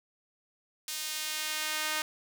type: tone with high-pass filter sweep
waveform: sawtooth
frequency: 308.7 Hz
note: D#4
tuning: 14 cents flat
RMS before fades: -34 dBFS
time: 0.88-2.02 s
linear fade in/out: 2 ms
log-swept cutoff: 4200 to 1400 Hz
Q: 0.74
effects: none